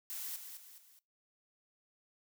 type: noise with echo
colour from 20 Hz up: blue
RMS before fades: -42 dBFS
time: 0.1-0.36 s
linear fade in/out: 0 ms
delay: 210 ms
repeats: 3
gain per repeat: -7 dB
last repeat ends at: 0.99 s
effects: noise-tail reverb RT60 0.2 s tail -20 dB re dry